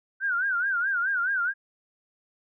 sine tone with vibrato, 1500 Hz, F#6, 23 cents sharp, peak -23 dBFS, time 0.2-1.54 s, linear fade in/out 50 ms, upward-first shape sine, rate 4.7 Hz, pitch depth 140 cents each way, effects none

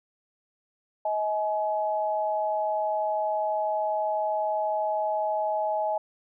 sine tone pair together, 633.8 / 846 Hz, D#5 / G#5, +32 / +32 cents, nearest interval perfect fourth, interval 500 cents, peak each -27 dBFS, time 1.05-5.98 s, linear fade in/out 5 ms, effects none

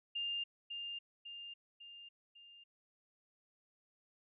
sine tone with echo, 2805 Hz, F7, 7 cents sharp, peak -36 dBFS, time 0.15-0.44 s, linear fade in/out 10 ms, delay 550 ms, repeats 4, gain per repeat -5 dB, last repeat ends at 2.64 s, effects none

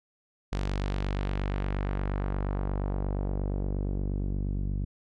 sawtooth tone with low-pass filter sweep, 48.51 Hz, G1, 17 cents flat, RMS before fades -30 dBFS, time 0.52-4.85 s, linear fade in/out 10 ms, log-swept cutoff 5800 to 200 Hz, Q 0.98, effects none

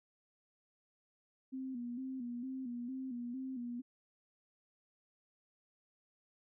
sine tone with vibrato, 251.3 Hz, B3, 30 cents sharp, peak -39 dBFS, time 1.52-3.82 s, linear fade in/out 20 ms, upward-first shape square, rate 2.2 Hz, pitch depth 75 cents each way, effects none

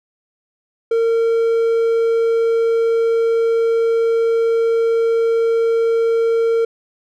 triangle tone, 457.8 Hz, A#4, 31 cents flat, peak -11 dBFS, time 0.91-6.65 s, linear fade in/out 5 ms, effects none

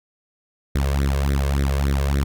sawtooth tone with flanger, 69.3 Hz, C#2, in tune, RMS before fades -20 dBFS, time 0.75-2.24 s, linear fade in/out 5 ms, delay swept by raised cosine 0.51 to 1.91 ms, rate 3.5 Hz, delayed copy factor +1, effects none

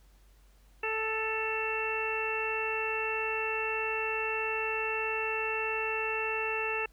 harmonic tone with a mistuned harmonic, 440 Hz, A4, in tune, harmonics 1 / 2 / 3 / 4 / 5 / 6, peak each -35 / -38 / -39 / -38 / -42 / -33 dBFS, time 0.83-6.86 s, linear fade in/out 5 ms, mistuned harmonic 6, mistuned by +25 cents, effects added 48 Hz sine -57 dBFS peak until 6.92 s + pink hiss -67 dBFS RMS until 6.92 s

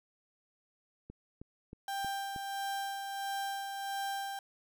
click train, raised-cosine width 3 ms, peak -33 dBFS, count 5, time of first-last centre 1.1-2.362 s, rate 3.17 Hz
35% pulse tone with tremolo, 790 Hz, G5, 13 cents sharp, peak -32 dBFS, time 1.88-4.39 s, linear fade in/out 2 ms, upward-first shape sine, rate 1.5 Hz, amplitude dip 40%
effects none

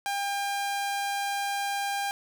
sawtooth tone, 801 Hz, G5, 37 cents sharp, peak -24 dBFS, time 0.06-2.11 s, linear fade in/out 0 ms, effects none

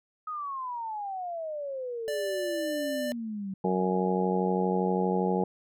sine exponential sweep, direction down, 1270 to 188.6 Hz, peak -32 dBFS, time 0.27-3.54 s, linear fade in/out 5 ms
square tone with pitch glide, 587.3 to 593.4 Hz, D5 to D5, 0 to +18 cents, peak -31 dBFS, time 2.08-3.12 s, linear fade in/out 0 ms, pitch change +18 cents, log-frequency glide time 2.52-2.69 s
harmonic tone, 92.5 Hz, F#2, in tune, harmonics 2 / 3 / 4 / 5 / 6 / 7 / 8 / 9, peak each -28 / -40 / -31 / -30 / -40 / -38 / -40 / -32 dBFS, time 3.64-5.44 s, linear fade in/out 5 ms
effects none

